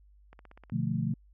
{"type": "click train", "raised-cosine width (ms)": 0.5, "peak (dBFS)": -36, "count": 7, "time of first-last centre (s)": [0.33, 0.698], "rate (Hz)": 16.3}
{"type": "chord", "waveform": "sine", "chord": "B half-diminished seventh", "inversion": "none", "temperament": "equal with one note detuned", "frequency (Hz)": [123.47, 148.62, 174.61, 220], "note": ["B2", "D3", "F3", "A3"], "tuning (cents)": [0, 21, 0, 0], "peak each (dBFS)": -33, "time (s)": [0.72, 1.14], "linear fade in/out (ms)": 5}
{"effects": ["added 50 Hz sine -56 dBFS peak until 1.33 s"]}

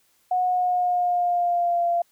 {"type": "tone with pitch glide", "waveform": "sine", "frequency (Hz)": [730, 690.2], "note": ["F#5", "F5"], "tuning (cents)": [-24, -21], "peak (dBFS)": -19, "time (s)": [0.31, 2.02], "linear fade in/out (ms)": 5, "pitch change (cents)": -97, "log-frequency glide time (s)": [0.43, 1.85], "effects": ["white hiss -64 dBFS RMS until 2.11 s"]}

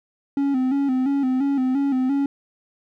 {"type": "tone with vibrato", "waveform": "triangle", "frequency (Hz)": 268.1, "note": "C4", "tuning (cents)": 42, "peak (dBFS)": -16, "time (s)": [0.37, 2.26], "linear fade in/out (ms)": 2, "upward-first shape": "square", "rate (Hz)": 2.9, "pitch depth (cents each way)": 71, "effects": []}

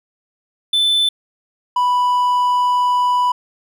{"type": "tone pair in turn", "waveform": "triangle", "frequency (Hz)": [3520, 987.8], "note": ["A7", "B5"], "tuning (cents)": [0, 0], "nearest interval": "octave + minor seventh", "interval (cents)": 2200, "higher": "first", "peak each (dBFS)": -11, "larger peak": "neither", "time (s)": [[0.73, 1.09], [1.76, 3.32]], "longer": "second", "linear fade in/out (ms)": 5, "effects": []}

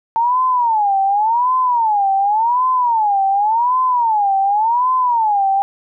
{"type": "tone with vibrato", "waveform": "sine", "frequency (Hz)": 893, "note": "A5", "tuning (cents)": 25, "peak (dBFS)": -12, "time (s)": [0.16, 5.62], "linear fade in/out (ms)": 0, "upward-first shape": "sine", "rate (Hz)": 0.89, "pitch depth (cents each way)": 240, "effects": []}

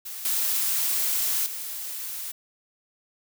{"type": "noise with level steps", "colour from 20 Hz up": "blue", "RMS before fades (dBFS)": [-36, -25, -34], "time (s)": [0.05, 2.32], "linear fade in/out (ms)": 10, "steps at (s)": [0.25, 1.46], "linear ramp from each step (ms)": 2, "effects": []}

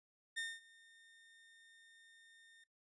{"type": "tone with ADSR envelope", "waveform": "30% pulse", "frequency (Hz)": 1823, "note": "A#6", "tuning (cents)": -39, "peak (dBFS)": -35, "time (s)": [0.36, 2.64], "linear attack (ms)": 20, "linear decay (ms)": 220, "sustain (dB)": -24, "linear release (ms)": 4, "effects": ["noise-tail reverb RT60 0.2 s tail -21 dB re dry", "resampled to 22050 Hz"]}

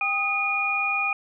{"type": "tone cluster", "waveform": "sine", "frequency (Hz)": [792, 1249, 2438], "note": ["G5", "D#6", "D#7"], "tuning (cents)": [18, 6, -36], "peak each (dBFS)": [-30, -30, -23], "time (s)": [0.01, 1.13], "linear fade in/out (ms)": 2, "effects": []}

